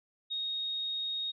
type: tone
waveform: sine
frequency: 3735 Hz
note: A#7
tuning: 3 cents sharp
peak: -32 dBFS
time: 0.3-1.32 s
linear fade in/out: 20 ms
effects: none